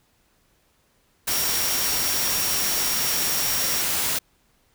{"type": "tone in noise", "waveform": "sine", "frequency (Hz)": 5600, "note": "F8", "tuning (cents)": 4, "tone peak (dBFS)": -28, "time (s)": [1.3, 3.82], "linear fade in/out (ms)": 10, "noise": "white", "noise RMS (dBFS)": -24, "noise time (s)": [1.27, 4.19], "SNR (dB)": -7, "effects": ["pink hiss -64 dBFS RMS until 4.74 s"]}